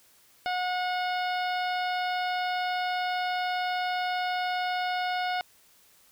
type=harmonic tone; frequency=727 Hz; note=F#5; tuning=31 cents flat; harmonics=1 / 2 / 3 / 4 / 5 / 6 / 7; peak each=-28 / -34 / -38 / -40 / -42 / -44 / -45 dBFS; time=0.46-5.41 s; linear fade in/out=0 ms; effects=white hiss -60 dBFS RMS until 6.11 s